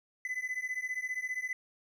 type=beating tone pair; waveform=triangle; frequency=2004 / 2019 Hz; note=B6 / B6; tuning=+25 / +38 cents; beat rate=15 Hz; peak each=-35 / -35 dBFS; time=0.25-1.53 s; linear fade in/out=2 ms; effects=none